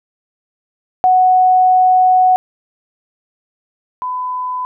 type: tone pair in turn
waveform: sine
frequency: 740 / 1004 Hz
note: F#5 / B5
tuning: 0 / +28 cents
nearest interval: perfect fourth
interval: 528 cents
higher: second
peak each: -7 / -18 dBFS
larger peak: first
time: 1.04-2.36 / 4.02-4.65 s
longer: first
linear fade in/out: 0 ms
effects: none